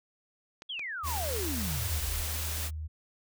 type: clicks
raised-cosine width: 0.2 ms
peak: -27 dBFS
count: 4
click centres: 0.621 / 0.794 / 1.364 / 1.426 s
type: exponential sweep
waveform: sine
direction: down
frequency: 3423 to 33.05 Hz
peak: -34 dBFS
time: 0.69-2.23 s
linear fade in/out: 10 ms
type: tone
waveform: sine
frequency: 77.78 Hz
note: D#2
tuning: in tune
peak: -34 dBFS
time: 1.03-2.88 s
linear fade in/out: 20 ms
type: noise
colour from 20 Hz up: white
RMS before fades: -36 dBFS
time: 1.03-2.71 s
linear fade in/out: 50 ms
effects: none